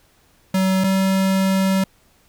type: tone pair in turn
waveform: square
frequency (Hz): 189.4 / 191.49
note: F#3 / G3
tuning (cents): +41 / -40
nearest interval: unison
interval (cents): 19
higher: second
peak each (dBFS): -16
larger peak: neither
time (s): 0.54-0.84 / 0.84-1.84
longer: second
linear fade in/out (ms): 5
effects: pink hiss -57 dBFS RMS until 2.28 s